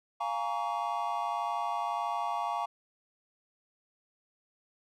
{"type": "chord", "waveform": "triangle", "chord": "Bb minor seventh", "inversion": "second", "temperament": "equal with one note detuned", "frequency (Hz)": [698.5, 830.6, 932.3, 1128.1], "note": ["F5", "Ab5", "Bb5", "Db6"], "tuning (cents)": [0, 0, 0, 30], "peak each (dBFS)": -34, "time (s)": [0.2, 2.66], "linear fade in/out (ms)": 10, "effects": []}